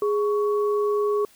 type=tone pair together; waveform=sine; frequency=415.3 / 1117.4 Hz; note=G#4 / C#6; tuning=0 / +13 cents; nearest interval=octave + perfect fourth; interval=1713 cents; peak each=-20 / -29 dBFS; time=0.02-1.25 s; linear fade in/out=2 ms; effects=white hiss -55 dBFS RMS until 1.35 s